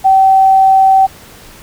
sine tone, 769 Hz, G5, 33 cents flat, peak -4 dBFS, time 0.04-1.07 s, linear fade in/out 20 ms, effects pink hiss -37 dBFS RMS until 1.62 s

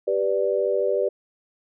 sine chord, G major, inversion none, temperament equal, 392 / 493.9 / 587.3 Hz, G4 / B4 / D5, 0 / 0 / 0 cents, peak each -24 dBFS, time 0.07-1.09 s, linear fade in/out 10 ms, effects none

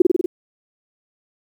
sine tone with echo, 357.9 Hz, F4, 42 cents sharp, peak -6 dBFS, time 0-0.02 s, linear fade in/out 5 ms, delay 48 ms, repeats 5, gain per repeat -2 dB, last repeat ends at 0.26 s, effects 8-bit

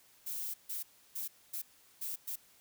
violet noise bursts at uneven times, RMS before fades -39 dBFS, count 6, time 0.26-0.54 / 0.69-0.83 / 1.15-1.28 / 1.53-1.62 / 2.01-2.16 / 2.27-2.36 s, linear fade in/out 10 ms, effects white hiss -64 dBFS RMS until 2.6 s

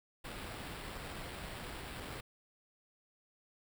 pink noise with sample-and-hold, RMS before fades -45 dBFS, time 0.24-2.21 s, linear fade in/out 10 ms, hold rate 6300 Hz, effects none

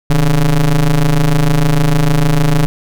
square ring-modulated tone, 70.8 Hz, C#2, 37 cents sharp, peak -6 dBFS, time 0.1-2.66 s, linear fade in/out 0 ms, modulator 84.1 Hz, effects none

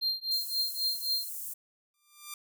triangle tone with tremolo, 4186 Hz, C8, in tune, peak -24 dBFS, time 0.01-1.29 s, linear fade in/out 20 ms, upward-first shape triangle, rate 3.8 Hz, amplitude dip 100%
white high-pass noise, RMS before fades -39 dBFS, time 0.31-1.54 s, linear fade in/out 10 ms, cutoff 7900 Hz, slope 24 dB/octave
5% pulse tone with exponential growth, 1188 Hz, D6, 20 cents sharp, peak -25 dBFS, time 1.94-2.34 s, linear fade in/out 2 ms, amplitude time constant 85 ms
effects none

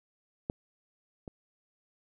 clicks, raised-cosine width 2 ms, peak -18 / -28 dBFS, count 2, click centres 0.499 / 1.278 s, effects none

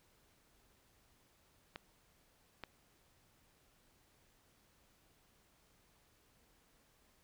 clicks, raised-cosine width 0.3 ms, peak -28 dBFS, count 2, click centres 1.759 / 2.637 s, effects pink hiss -71 dBFS RMS until 7.23 s

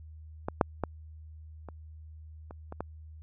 clicks, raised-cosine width 1 ms, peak -17 / -7 / -15 / -28 / -30 / -26 / -19 dBFS, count 7, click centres 0.485 / 0.612 / 0.837 / 1.687 / 2.509 / 2.724 / 2.806 s, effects added 78 Hz sine -45 dBFS peak until 3.22 s

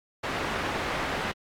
white low-pass noise, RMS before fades -31 dBFS, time 0.23-1.32 s, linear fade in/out 10 ms, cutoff 1700 Hz, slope 12 dB/octave, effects AAC 64 kbps

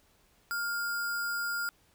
sine tone with sample-and-hold, 1407 Hz, F6, 12 cents sharp, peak -30 dBFS, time 0.51-1.69 s, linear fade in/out 0 ms, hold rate 6300 Hz, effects pink hiss -66 dBFS RMS until 1.94 s

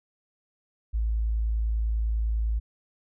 sine tone, 55 Hz, A1, in tune, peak -23 dBFS, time 0.93-2.6 s, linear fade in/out 20 ms, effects none

